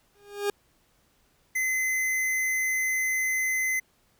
40% pulse tone with exponential growth, 407.3 Hz, G#4, 34 cents flat, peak -21 dBFS, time 0.15-0.5 s, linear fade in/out 2 ms, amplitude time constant 74 ms
square tone, 2046 Hz, C7, 39 cents flat, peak -25 dBFS, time 1.55-3.8 s, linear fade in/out 10 ms
effects pink hiss -66 dBFS RMS until 4.19 s

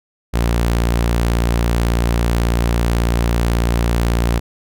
sawtooth tone, 58.2 Hz, A#1, 2 cents flat, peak -10 dBFS, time 0.33-4.4 s, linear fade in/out 20 ms, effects none

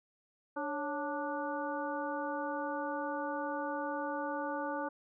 harmonic tone with a mistuned harmonic, 293.7 Hz, D4, in tune, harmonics 1 / 2 / 3 / 4 / 5, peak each -40 / -39 / -39 / -43 / -43 dBFS, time 0.56-4.89 s, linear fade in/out 10 ms, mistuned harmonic 2, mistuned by -94 cents, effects none

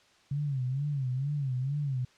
sine tone with vibrato, 136.4 Hz, C#3, 28 cents flat, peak -28 dBFS, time 0.31-2.05 s, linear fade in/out 5 ms, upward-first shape sine, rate 2.2 Hz, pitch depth 140 cents each way, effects white hiss -62 dBFS RMS until 2.17 s + low-pass 5000 Hz 12 dB/octave

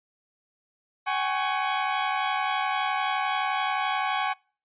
sawtooth chord, F# suspended second, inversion none, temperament equal with one note detuned, 759 / 830.6 / 1108.7 Hz, F#5 / G#5 / C#6, +44 / 0 / 0 cents, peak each -25 dBFS, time 1.06-4.34 s, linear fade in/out 20 ms, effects noise-tail reverb RT60 0.4 s tail -26 dB re dry + resampled to 8000 Hz

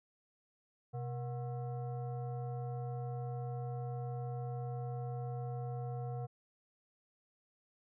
sine tone with frequency modulation, 126.6 Hz, B2, 43 cents sharp, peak -37 dBFS, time 0.93-6.27 s, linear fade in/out 20 ms, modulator 602 Hz, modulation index 0.69, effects none

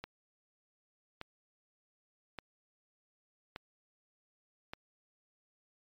click train, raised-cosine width 0.3 ms, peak -25 dBFS, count 5, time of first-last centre 0.04-4.735 s, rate 0.852 Hz, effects MP3 96 kbps

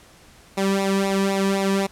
sawtooth tone with flanger, 195.3 Hz, G3, 6 cents flat, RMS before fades -21 dBFS, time 0.57-1.87 s, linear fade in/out 10 ms, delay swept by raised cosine 0.63 to 1.45 ms, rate 3.9 Hz, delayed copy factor -0.75, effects pink hiss -50 dBFS RMS until 1.91 s + low-pass 11000 Hz 12 dB/octave

